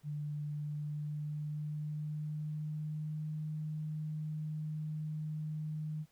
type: tone with pitch glide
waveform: sine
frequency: 148.3 to 153.97 Hz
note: D3 to D#3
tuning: +17 to -18 cents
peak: -36 dBFS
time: 0.03-6.06 s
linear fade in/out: 50 ms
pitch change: +65 cents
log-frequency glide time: 0.5-3.33 s
effects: pink hiss -71 dBFS RMS until 6.11 s